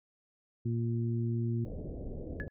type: harmonic tone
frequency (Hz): 116.54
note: A#2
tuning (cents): 0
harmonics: 1 / 2 / 3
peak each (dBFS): -30 / -36 / -40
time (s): 0.65-1.65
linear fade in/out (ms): 10
type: low-pass noise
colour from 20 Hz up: pink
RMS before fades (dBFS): -40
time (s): 1.65-2.48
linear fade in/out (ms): 0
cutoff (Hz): 600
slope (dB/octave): 48
type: tone with exponential decay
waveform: sine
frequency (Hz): 1703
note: G#6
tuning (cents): +43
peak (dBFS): -34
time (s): 2.4-2.5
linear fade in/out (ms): 0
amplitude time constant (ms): 20
effects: none